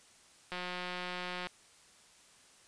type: click train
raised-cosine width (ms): 0.3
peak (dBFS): -23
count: 172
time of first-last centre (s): 0.52-1.47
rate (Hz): 180
effects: white hiss -61 dBFS RMS until 2.67 s + resampled to 22050 Hz